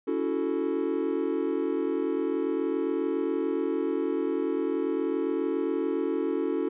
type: chord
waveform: triangle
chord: F# minor seventh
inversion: second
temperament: equal with one note detuned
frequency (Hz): 282.5 / 329.6 / 370 / 440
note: C#4 / E4 / F#4 / A4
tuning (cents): +33 / 0 / 0 / 0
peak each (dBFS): -29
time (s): 0.07-6.69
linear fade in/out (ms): 10
effects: resampled to 8000 Hz